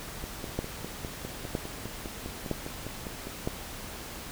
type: two click trains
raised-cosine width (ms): 2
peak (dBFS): -23 / -15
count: 16 / 4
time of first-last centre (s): 0.24-3.27 / 0.59-3.475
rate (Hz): 4.95 / 1.04
effects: pink hiss -41 dBFS RMS until 4.31 s